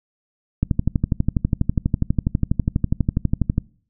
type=click train; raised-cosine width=5 ms; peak=-5 dBFS; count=37; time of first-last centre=0.63-3.581 s; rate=12.2 Hz; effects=noise-tail reverb RT60 0.5 s tail -24 dB re dry